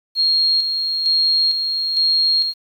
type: tone with tremolo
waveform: sine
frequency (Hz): 4253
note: C8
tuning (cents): +27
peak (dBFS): -13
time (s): 0.15-2.54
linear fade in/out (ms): 50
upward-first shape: square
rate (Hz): 1.1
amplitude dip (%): 45
effects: 8-bit